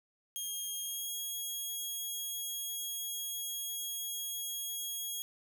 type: tone with pitch glide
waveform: 5% pulse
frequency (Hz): 3241 to 3301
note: G#7 to G#7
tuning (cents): -43 to -11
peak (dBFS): -29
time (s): 0.36-5.22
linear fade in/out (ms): 0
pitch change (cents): +32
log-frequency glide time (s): 0.82-1.12
effects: none

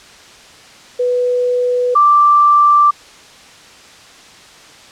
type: tone pair in turn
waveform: sine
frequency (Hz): 493.9 / 1174.7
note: B4 / D6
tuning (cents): 0 / 0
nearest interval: octave + minor third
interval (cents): 1500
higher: second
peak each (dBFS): -12 / -6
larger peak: second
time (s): 0.99-1.95 / 1.95-2.91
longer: neither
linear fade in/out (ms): 10
effects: white hiss -40 dBFS RMS until 4.91 s + low-pass 6000 Hz 12 dB/octave

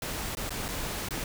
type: noise with dropouts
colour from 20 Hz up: pink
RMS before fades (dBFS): -34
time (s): 0.02-1.24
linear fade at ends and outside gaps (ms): 2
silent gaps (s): 0.351-0.37 / 0.494-0.505 / 0.682-0.686 / 1.087-1.107
effects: none

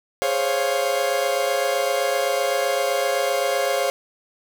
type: chord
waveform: 40% pulse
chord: Db major seventh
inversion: second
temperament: equal with one note detuned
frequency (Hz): 415.3 / 526.6 / 554.4 / 698.5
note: Ab4 / C5 / Db5 / F5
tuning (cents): 0 / +11 / 0 / 0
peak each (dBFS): -28 / -24 / -23 / -25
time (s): 0.22-3.9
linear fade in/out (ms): 0
effects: none

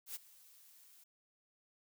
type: noise with ADSR envelope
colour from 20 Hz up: blue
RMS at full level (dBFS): -42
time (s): 0.06-1.04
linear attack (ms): 93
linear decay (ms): 20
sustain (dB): -20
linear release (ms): 8
effects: none

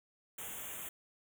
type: band-stop noise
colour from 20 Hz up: white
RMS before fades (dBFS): -44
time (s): 0.38-0.89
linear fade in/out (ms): 5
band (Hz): 3500 to 6400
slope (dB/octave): 96
effects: none

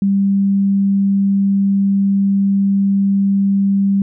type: tone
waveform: sine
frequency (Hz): 197.3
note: G3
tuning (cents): +11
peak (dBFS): -11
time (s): 0.02-4.02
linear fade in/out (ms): 2
effects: none

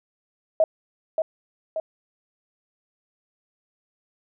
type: tone with echo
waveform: sine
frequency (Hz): 638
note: D#5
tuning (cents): +43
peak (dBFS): -14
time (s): 0.6-0.64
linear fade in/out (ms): 2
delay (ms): 580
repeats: 2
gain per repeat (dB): -5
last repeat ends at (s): 1.8
effects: none

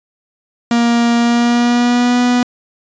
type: tone with pitch glide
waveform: 45% pulse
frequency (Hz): 235.5 to 245.5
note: A#3 to B3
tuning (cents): +18 to -10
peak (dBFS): -10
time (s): 0.71-2.43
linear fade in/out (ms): 2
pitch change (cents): +72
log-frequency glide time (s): 1.17-2.2
effects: resampled to 16000 Hz

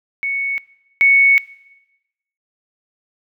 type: tone pair in turn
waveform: sine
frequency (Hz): 2217 / 2217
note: C#7 / C#7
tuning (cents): 0 / 0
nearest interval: unison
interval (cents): 0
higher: neither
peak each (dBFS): -18 / -8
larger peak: second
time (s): 0.23-0.58 / 1.01-1.38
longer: second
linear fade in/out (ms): 0
effects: noise-tail reverb RT60 1.0 s tail -21 dB re dry

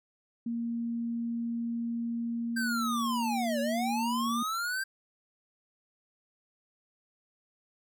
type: tone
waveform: sine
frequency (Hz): 233.4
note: A#3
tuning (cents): +2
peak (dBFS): -30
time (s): 0.46-4.43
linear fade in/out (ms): 5
type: linear two-way sweep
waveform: square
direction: down then up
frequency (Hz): 1585 to 551 to 1585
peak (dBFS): -31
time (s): 2.56-4.84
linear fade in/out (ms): 10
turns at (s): 3.6
effects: none

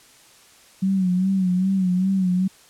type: tone with vibrato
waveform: sine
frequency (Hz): 186.8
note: F#3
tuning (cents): +17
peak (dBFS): -17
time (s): 0.82-2.48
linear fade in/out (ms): 10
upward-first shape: sine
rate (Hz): 2.5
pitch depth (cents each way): 66
effects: white hiss -51 dBFS RMS until 2.69 s + low-pass 10000 Hz 12 dB/octave

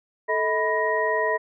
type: tone cluster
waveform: sine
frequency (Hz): 437.9 / 636 / 989 / 1879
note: A4 / D#5 / B5 / A#6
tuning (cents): -8 / +38 / +2 / +13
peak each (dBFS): -26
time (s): 0.28-1.38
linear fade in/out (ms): 20
effects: none

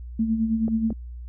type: tone with tremolo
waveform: sine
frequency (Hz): 223.4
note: A3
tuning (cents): +27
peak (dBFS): -18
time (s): 0.19-0.93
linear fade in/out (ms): 5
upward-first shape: sine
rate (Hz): 9.4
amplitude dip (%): 55
type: clicks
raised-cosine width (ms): 2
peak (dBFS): -18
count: 2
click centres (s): 0.681 / 0.905
effects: added 60 Hz sine -34 dBFS peak until 1.28 s

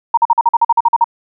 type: tone bursts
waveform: sine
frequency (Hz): 932.3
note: A#5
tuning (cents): 0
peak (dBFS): -6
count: 12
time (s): 0.14-1.043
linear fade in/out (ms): 5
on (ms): 34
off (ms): 45
effects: none

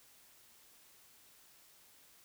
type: silence
effects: white hiss -63 dBFS RMS until 2.24 s

